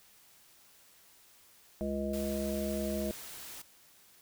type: harmonic tone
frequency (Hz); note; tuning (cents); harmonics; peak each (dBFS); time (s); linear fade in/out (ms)
69.3; C#2; 0; 1 / 3 / 5 / 7 / 9; -41 / -35 / -39 / -42 / -37; 1.81-3.11; 0
type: noise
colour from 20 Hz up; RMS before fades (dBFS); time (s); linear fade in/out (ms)
white; -46; 2.13-3.62; 5
effects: white hiss -61 dBFS RMS until 4.21 s